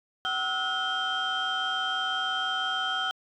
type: tone cluster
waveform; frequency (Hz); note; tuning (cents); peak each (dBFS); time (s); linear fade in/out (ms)
sine; 758 / 1299 / 1445 / 3152; F#5 / E6 / F#6 / G7; +42 / -26 / -41 / +9; -33 / -32 / -30 / -29; 0.25-3.11; 0
effects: tanh soft clip ceiling -21 dBFS